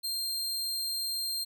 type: tone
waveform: sawtooth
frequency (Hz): 4186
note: C8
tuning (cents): 0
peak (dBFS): -28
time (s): 0.03-1.45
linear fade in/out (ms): 20
effects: none

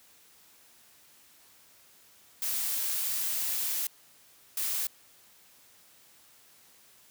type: noise bursts at uneven times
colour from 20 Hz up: blue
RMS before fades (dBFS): -31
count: 2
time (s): 2.42-3.87 / 4.57-4.87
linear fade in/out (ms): 2
effects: white hiss -59 dBFS RMS until 7.1 s + high-pass 60 Hz 12 dB/octave

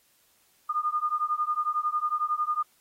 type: beating tone pair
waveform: sine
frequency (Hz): 1213 / 1224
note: D#6 / D#6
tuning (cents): -44 / -29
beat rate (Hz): 11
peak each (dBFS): -28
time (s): 0.69-2.63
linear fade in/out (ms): 10
effects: white hiss -65 dBFS RMS until 2.8 s + AAC 48 kbps

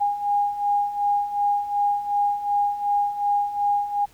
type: beating tone pair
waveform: sine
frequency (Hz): 815 / 817.7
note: G#5 / G#5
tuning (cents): -33 / -27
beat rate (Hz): 2.7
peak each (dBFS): -26 / -21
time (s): 0-4.06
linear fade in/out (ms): 20
effects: pink hiss -55 dBFS RMS until 4.13 s

